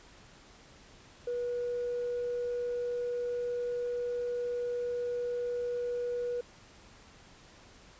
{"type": "tone with tanh clipping", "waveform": "triangle", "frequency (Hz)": 485.3, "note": "B4", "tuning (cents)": -30, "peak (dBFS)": -31, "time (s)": [1.27, 6.41], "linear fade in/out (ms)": 5, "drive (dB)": 5, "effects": ["pink hiss -56 dBFS RMS until 7.99 s", "resampled to 16000 Hz"]}